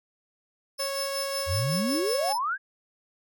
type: tone with tremolo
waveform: sawtooth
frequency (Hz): 5274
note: E8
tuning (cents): 0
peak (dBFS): -27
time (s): 0.78-2.39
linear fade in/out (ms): 20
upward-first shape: sine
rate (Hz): 5.4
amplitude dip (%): 70
type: tone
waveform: sawtooth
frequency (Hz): 552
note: C#5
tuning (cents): -7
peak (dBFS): -26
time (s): 0.79-2.33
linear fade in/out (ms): 10
type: exponential sweep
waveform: sine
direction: up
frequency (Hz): 77.78 to 1678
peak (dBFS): -25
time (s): 1.46-2.58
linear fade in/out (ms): 50
effects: none